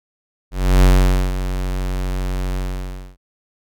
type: tone with ADSR envelope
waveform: square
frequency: 46.25 Hz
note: F#1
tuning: in tune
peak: -8 dBFS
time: 0.51-3.17 s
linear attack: 320 ms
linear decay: 490 ms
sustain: -12 dB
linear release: 610 ms
effects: none